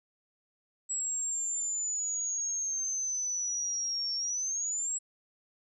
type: exponential two-way sweep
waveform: sine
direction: down then up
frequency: 7760 to 5460 to 7760 Hz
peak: -30 dBFS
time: 0.89-4.99 s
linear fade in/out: 20 ms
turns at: 4.15 s
effects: none